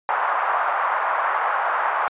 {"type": "band-pass noise", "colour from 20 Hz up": "white", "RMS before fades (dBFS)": -22, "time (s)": [0.09, 2.08], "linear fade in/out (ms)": 0, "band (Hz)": [740, 1300], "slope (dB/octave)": 24, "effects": ["resampled to 8000 Hz"]}